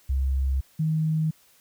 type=tone pair in turn; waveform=sine; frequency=66.9 / 157.42 Hz; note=C2 / D#3; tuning=+39 / +21 cents; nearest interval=octave + minor third; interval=1482 cents; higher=second; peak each=-21 dBFS; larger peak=neither; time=0.09-0.61 / 0.79-1.31 s; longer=neither; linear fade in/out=10 ms; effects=white hiss -59 dBFS RMS until 1.6 s